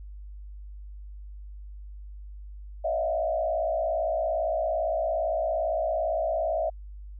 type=tone with frequency modulation; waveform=sine; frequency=646 Hz; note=E5; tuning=35 cents flat; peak=-24 dBFS; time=2.84-6.7 s; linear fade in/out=10 ms; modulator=57.6 Hz; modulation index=1.1; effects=added 50 Hz sine -39 dBFS peak until 7.19 s